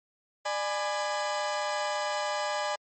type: chord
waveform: 30% pulse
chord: G# diminished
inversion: second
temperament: just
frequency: 598 / 830.6 / 996.7 Hz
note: D5 / G#5 / B5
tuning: +31 / 0 / +16 cents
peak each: -29 / -30 / -34 dBFS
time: 0.45-2.76 s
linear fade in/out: 10 ms
effects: MP3 32 kbps